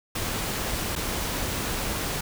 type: noise with dropouts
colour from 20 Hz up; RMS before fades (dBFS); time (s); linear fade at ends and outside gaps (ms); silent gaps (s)
pink; -29; 0.15-2.21; 5; 0.954-0.96
effects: none